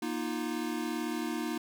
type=chord; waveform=square; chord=Bb suspended fourth; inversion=none; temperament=equal with one note detuned; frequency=237.7 / 311.1 / 349.2 Hz; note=Bb3 / Eb4 / F4; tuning=+34 / 0 / 0 cents; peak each=-37 / -36 / -39 dBFS; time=0.02-1.58 s; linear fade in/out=5 ms; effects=none